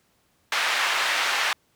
white band-pass noise, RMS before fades -24 dBFS, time 0.52-1.53 s, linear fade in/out 2 ms, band 930 to 2600 Hz, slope 12 dB/octave, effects pink hiss -66 dBFS RMS until 1.75 s + high-pass 60 Hz 12 dB/octave

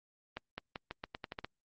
accelerating click train, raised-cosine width 0.3 ms, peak -23 dBFS, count 10, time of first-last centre 0.37-1.446 s, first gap 210 ms, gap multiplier 0.85, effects low-pass 5000 Hz 12 dB/octave + Opus 32 kbps

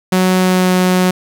sawtooth tone with pitch glide, 185 to 183.19 Hz, F#3 to F#3, 0 to -17 cents, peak -6 dBFS, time 0.12-1.11 s, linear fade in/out 5 ms, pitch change -17 cents, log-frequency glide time 0.37-0.72 s, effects 8-bit

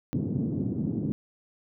white band-pass noise, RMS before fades -29 dBFS, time 0.13-1.12 s, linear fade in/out 0 ms, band 110 to 270 Hz, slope 24 dB/octave, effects none

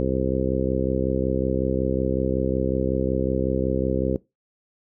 harmonic tone, 65.41 Hz, C2, in tune, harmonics 1 / 2 / 3 / 4 / 5 / 6 / 7 / 8, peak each -29 / -29 / -29 / -29 / -29 / -29 / -29 / -29 dBFS, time 0-4.16 s, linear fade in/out 0 ms, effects noise-tail reverb RT60 0.2 s tail -20 dB re dry

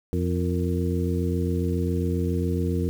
harmonic tone with a mistuned harmonic, 87.31 Hz, F2, in tune, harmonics 1 / 2 / 3 / 4 / 5, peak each -25 / -28 / -30 / -31 / -32 dBFS, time 0.13-2.89 s, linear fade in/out 0 ms, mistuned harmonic 5, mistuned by +84 cents, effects 8-bit

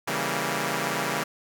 5% pulse chord, C# diminished seventh, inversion none, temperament equal, 138.59 / 164.81 / 196 / 233.1 Hz, C#3 / E3 / G3 / Bb3, 0 / 0 / 0 / 0 cents, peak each -20 dBFS, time 0.07-1.24 s, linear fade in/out 10 ms, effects none

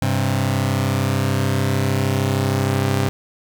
sawtooth tone pair together, 99.4 / 132.59 Hz, G2 / C3, +25 / +23 cents, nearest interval perfect fourth, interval 498 cents, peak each -16 dBFS, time 0.02-3.09 s, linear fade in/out 0 ms, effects 8-bit

